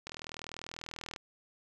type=click train; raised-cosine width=0.2 ms; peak=-24 dBFS; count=45; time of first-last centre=0.07-1.162 s; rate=40.3 Hz; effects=none